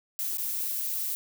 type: noise with dropouts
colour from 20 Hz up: violet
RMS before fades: -31 dBFS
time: 0.19-1.15 s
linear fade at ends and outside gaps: 0 ms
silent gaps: 0.372-0.383 s
effects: none